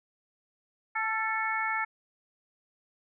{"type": "harmonic tone with a mistuned harmonic", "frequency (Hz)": 440, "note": "A4", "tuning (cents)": 0, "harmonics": [2, 3, 4, 5], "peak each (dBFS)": [-33, -33, -33, -33], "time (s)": [0.95, 1.85], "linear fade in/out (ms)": 10, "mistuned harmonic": 3, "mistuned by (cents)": 31, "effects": []}